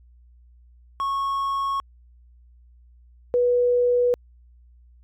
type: tone pair in turn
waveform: triangle / sine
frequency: 1100 / 488.9 Hz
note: C#6 / B4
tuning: -14 / -18 cents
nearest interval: octave + major second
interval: 1404 cents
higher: first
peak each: -20 / -16 dBFS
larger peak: second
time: 1-1.8 / 3.34-4.14 s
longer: neither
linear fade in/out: 0 ms
effects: added 60 Hz sine -49 dBFS peak until 5.03 s + MP3 96 kbps